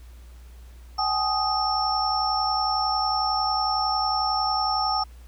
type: tone cluster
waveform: sine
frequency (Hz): 772 / 843 / 1245 / 5420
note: G5 / G#5 / D#6 / E8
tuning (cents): -27 / +26 / +1 / +47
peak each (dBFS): -27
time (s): 0.98-5.04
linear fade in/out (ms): 10
effects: added 60 Hz sine -42 dBFS peak until 5.27 s + pink hiss -57 dBFS RMS until 5.27 s